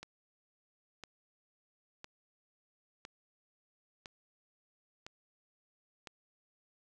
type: click train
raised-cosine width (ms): 0.2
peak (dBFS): -28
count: 7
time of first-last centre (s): 0.03-6.072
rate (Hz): 0.993
effects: none